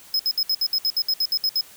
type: tone bursts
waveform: square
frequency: 5120 Hz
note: D#8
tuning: 49 cents sharp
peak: -19 dBFS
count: 13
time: 0.14-1.61 s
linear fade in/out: 2 ms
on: 54 ms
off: 64 ms
effects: white hiss -47 dBFS RMS until 1.76 s